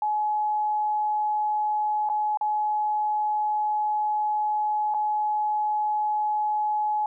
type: tone with dropouts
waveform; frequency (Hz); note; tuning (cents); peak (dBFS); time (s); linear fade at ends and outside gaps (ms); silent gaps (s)
sine; 847; G#5; +34; -22; 0.02-7.06; 2; 2.09-2.098 / 2.373-2.411 / 4.94-4.945
effects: none